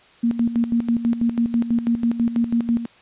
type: tone with tremolo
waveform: sine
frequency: 233.8 Hz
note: A#3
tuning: 5 cents sharp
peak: -15 dBFS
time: 0.23-2.86 s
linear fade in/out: 10 ms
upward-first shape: square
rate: 6.1 Hz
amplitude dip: 70%
effects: white hiss -51 dBFS RMS until 3.01 s + resampled to 8000 Hz